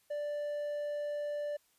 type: tone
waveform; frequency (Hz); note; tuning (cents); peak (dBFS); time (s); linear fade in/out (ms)
triangle; 587.3; D5; 0; -32; 0.1-1.57; 10
effects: white hiss -71 dBFS RMS until 1.78 s + resampled to 32000 Hz